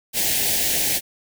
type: band-stop noise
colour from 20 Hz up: white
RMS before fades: -21 dBFS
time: 0.13-1.01 s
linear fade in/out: 50 ms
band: 830 to 1700 Hz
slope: 48 dB/octave
effects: none